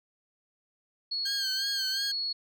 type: tone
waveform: sine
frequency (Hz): 4354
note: C#8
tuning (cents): -32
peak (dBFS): -29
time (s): 1.11-2.33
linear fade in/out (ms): 10
type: tone with vibrato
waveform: 15% pulse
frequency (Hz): 1585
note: G6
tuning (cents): +19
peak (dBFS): -27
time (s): 1.25-2.12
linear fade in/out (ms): 10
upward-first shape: sine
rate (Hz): 2.8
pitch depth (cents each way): 55
effects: none